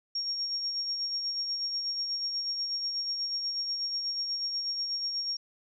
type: tone with tremolo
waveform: sine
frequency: 5560 Hz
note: F8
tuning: 9 cents flat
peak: -28 dBFS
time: 0.15-5.37 s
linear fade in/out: 5 ms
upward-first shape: sine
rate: 8.2 Hz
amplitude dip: 40%
effects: none